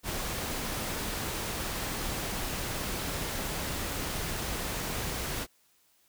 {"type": "noise", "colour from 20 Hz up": "pink", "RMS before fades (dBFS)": -34, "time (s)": [0.03, 5.47], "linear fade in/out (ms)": 50, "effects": ["white hiss -67 dBFS RMS until 6.08 s"]}